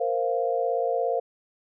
sine chord, Bb suspended second, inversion none, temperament equal with one note detuned, 466.2 / 523.3 / 694.8 Hz, Bb4 / C5 / F5, 0 / 0 / -9 cents, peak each -27 dBFS, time 0-1.2 s, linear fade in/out 10 ms, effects none

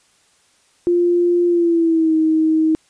sine tone with pitch glide, 349.2 to 316.5 Hz, F4 to D#4, 0 to +30 cents, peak -12 dBFS, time 0.87-2.75 s, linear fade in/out 0 ms, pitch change -170 cents, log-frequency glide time 1.47-2.15 s, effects white hiss -57 dBFS RMS until 2.89 s + resampled to 22050 Hz

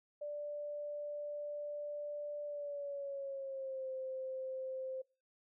sine tone with pitch glide, 587.3 to 523.2 Hz, D5 to C5, 0 to 0 cents, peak -39 dBFS, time 0.21-5.02 s, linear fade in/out 10 ms, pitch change -200 cents, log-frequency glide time 2.45-3.89 s, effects noise-tail reverb RT60 0.3 s tail -23 dB re dry

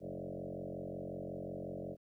sine tone with frequency modulation, 370 Hz, F#4, in tune, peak -40 dBFS, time 0-1.97 s, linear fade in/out 50 ms, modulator 45.5 Hz, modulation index 5.7, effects 13-bit

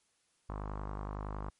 sawtooth tone with low-pass filter, 50.8 Hz, G#1, 38 cents flat, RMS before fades -40 dBFS, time 0.49-1.5 s, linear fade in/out 5 ms, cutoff 1100 Hz, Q 3.6, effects white hiss -74 dBFS RMS until 1.59 s + MP3 48 kbps

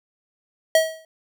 square tone with exponential decay, 641 Hz, E5, 49 cents flat, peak -11 dBFS, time 0.75-1.05 s, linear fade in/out 2 ms, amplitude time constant 64 ms, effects none

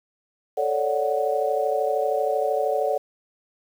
sine chord, D major seventh, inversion second, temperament equal, 440 / 554.4 / 587.3 / 740 Hz, A4 / C#5 / D5 / F#5, 0 / 0 / 0 / 0 cents, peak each -26 dBFS, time 0.57-2.98 s, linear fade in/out 10 ms, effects 8-bit

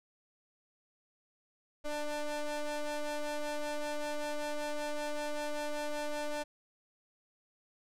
35% pulse ring-modulated tone, 296.4 Hz, D4, 16 cents sharp, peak -29 dBFS, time 1.84-6.44 s, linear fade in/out 20 ms, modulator 299 Hz, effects low-pass 11000 Hz 12 dB/octave

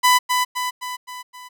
sawtooth tone with echo, 998 Hz, B5, 18 cents sharp, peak -8 dBFS, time 0.03-0.19 s, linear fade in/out 20 ms, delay 260 ms, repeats 5, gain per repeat -5 dB, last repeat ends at 1.49 s, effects none

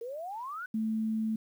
sine exponential sweep, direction up, 450 to 1527 Hz, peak -36 dBFS, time 0.01-0.66 s, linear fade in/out 5 ms
sine tone, 220 Hz, A3, in tune, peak -28 dBFS, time 0.74-1.36 s, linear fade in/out 5 ms
effects 10-bit

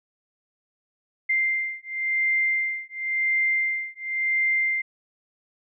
sine beating tone pair, 2093 / 2093.94 Hz, C7 / C7, 0 / +1 cents, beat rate 0.94 Hz, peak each -25 dBFS, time 1.29-4.82 s, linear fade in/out 10 ms, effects none

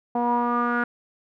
sawtooth tone with low-pass filter sweep, 240.1 Hz, B3, 49 cents flat, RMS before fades -23 dBFS, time 0.15-0.84 s, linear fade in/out 5 ms, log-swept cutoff 830 to 1500 Hz, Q 7.8, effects none

